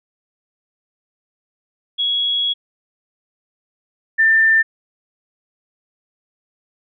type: tone pair in turn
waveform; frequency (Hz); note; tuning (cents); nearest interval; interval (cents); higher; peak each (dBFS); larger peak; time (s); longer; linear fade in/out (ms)
sine; 3337 / 1788.3; G#7 / A6; +8 / +28; major seventh; 1080; first; -16 / -10; second; 1.98-2.54 / 4.18-4.63; first; 20
effects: none